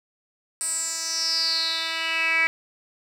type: tone with band-pass filter sweep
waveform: 10% pulse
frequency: 326.4 Hz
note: E4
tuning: 17 cents flat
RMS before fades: -25 dBFS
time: 0.61-2.47 s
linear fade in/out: 0 ms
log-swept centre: 8700 to 2200 Hz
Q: 7.5
effects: none